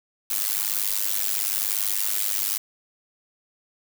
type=noise with amplitude modulation; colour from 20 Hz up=blue; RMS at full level=-21 dBFS; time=0.3-2.58 s; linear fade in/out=5 ms; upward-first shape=sine; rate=101 Hz; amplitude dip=100%; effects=none